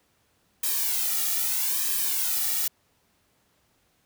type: noise with flanger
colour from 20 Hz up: blue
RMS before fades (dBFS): -26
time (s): 0.63-2.68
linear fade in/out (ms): 5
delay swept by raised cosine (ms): 1.4 to 1.94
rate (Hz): 0.79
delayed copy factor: -0.95
effects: pink hiss -67 dBFS RMS until 4.05 s + high-pass 60 Hz 12 dB/octave